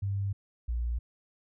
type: tone pair in turn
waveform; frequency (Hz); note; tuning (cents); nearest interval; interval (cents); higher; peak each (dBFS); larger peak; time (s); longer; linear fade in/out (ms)
sine; 99.1 / 58.93; G2 / A#1; +19 / +19; major sixth; 900; first; -28; neither; 0.02-0.33 / 0.68-0.99; neither; 10
effects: none